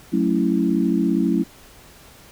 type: chord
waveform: sine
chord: F# minor seventh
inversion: none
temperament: equal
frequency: 185 / 220 / 277.2 / 329.6 Hz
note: F#3 / A3 / C#4 / E4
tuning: 0 / 0 / 0 / 0 cents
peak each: -22 dBFS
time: 0.12-1.44 s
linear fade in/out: 20 ms
effects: pink hiss -47 dBFS RMS until 2.31 s